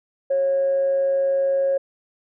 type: tone with amplitude modulation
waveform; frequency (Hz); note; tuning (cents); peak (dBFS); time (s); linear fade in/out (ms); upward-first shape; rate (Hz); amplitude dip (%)
sine; 546; C#5; -26; -15; 0.3-1.78; 10; sine; 165; 25
effects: tanh soft clip ceiling -13 dBFS